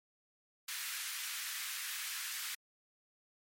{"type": "high-pass noise", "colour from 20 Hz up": "pink", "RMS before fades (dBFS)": -41, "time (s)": [0.68, 2.55], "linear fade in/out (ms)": 5, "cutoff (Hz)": 1500, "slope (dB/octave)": 24, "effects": ["MP3 64 kbps"]}